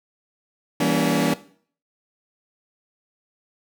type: chord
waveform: sawtooth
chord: E diminished seventh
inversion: none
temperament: just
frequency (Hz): 164.81 / 197.78 / 237.3 / 284.8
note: E3 / G3 / Bb3 / Db4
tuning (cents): 0 / +16 / +31 / +47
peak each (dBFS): -21 / -22 / -20 / -18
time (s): 0.8-1.34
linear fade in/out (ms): 5
effects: noise-tail reverb RT60 0.5 s tail -17 dB re dry